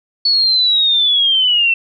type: linear sweep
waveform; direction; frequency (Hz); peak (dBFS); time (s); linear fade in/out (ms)
sine; down; 4435 to 2673; -10; 0.25-1.74; 5
effects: none